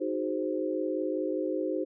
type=chord; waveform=sine; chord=Ab dominant seventh; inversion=second; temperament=equal; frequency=311.1 / 370 / 415.3 / 523.3 Hz; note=Eb4 / Gb4 / Ab4 / C5; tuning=0 / 0 / 0 / 0 cents; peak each=-32 / -33 / -37 / -33 dBFS; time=0-1.85 s; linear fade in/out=20 ms; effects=none